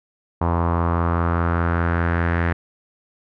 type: tone with low-pass filter sweep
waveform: sawtooth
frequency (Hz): 85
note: F2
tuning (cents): -46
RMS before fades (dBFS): -20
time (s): 0.41-2.53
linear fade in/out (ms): 5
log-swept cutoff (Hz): 1000 to 1800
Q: 3.6
effects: none